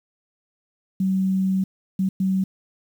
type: tone bursts at uneven times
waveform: sine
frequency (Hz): 190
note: F#3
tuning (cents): +46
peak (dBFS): -18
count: 3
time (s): 1-1.64 / 1.99-2.09 / 2.2-2.44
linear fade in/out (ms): 5
effects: 8-bit